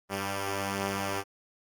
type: tone pair together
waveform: 5% pulse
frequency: 98.68 / 196 Hz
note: G2 / G3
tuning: +12 / 0 cents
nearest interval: octave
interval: 1188 cents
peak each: -21 / -22 dBFS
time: 0.09-1.24 s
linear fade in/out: 50 ms
effects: Opus 32 kbps